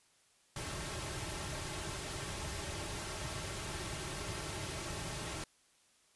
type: noise with comb filter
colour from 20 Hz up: pink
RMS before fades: -41 dBFS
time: 0.56-5.44 s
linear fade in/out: 2 ms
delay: 4.1 ms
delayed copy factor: -0.55
effects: white hiss -69 dBFS RMS until 6.15 s + resampled to 24000 Hz